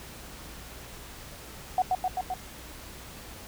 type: tone with echo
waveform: sine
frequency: 740 Hz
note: F#5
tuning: in tune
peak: -20 dBFS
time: 1.78-1.82 s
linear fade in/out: 2 ms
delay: 130 ms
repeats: 4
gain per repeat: -2 dB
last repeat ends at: 2.34 s
effects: added 60 Hz sine -50 dBFS peak until 3.47 s + pink hiss -45 dBFS RMS until 3.47 s